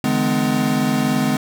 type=tone cluster; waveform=square; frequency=145.8 / 163.5 / 209 / 252.5 / 304.1 Hz; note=D3 / E3 / G#3 / B3 / D#4; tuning=-12 / -14 / +11 / +39 / -40 cents; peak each=-25 / -29 / -22 / -20 / -29 dBFS; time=0.04-1.37 s; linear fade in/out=2 ms; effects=none